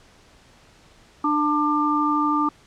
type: harmonic tone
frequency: 297.9 Hz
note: D4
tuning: 25 cents sharp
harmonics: 1 / 3 / 4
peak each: -22 / -26 / -21 dBFS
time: 1.24-2.49 s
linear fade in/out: 5 ms
effects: pink hiss -53 dBFS RMS until 2.66 s + low-pass 7000 Hz 12 dB/octave